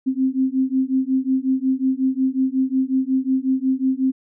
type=beating tone pair; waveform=sine; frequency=260 / 265.5 Hz; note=C4 / C4; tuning=-11 / +25 cents; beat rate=5.5 Hz; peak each=-20 dBFS; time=0.06-4.12 s; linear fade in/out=20 ms; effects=none